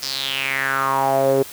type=tone with band-pass filter sweep; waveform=sawtooth; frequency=135.7 Hz; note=C#3; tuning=36 cents flat; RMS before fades=-20 dBFS; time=0.02-1.43 s; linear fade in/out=10 ms; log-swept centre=5300 to 420 Hz; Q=5.4; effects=white hiss -37 dBFS RMS until 1.52 s